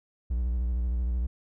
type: tone with vibrato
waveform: triangle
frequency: 60.4 Hz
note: B1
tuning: 38 cents flat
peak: -23 dBFS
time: 0.3-1.27 s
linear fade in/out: 10 ms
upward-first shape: square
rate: 13 Hz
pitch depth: 75 cents each way
effects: none